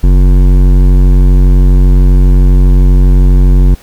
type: tone with hard clipping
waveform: sine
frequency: 46.25 Hz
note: F#1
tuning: in tune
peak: -4 dBFS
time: 0.03-3.75 s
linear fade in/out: 10 ms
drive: 13 dB
effects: pink hiss -39 dBFS RMS until 3.82 s